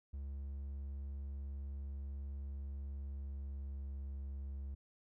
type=tone with pitch glide; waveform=triangle; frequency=69.3 to 68.66 Hz; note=C#2 to C#2; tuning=0 to -16 cents; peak=-39 dBFS; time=0.13-4.75 s; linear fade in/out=10 ms; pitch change=-16 cents; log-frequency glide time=3.13-3.93 s; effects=none